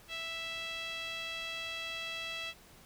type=tone with band-pass filter; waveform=sawtooth; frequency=659.3 Hz; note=E5; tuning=in tune; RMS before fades=-40 dBFS; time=0.08-2.54 s; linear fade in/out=50 ms; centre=3000 Hz; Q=3.4; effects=pink hiss -58 dBFS RMS until 2.85 s